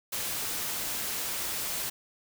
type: noise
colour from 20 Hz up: white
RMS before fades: -33 dBFS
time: 0.12-1.9 s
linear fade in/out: 10 ms
effects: none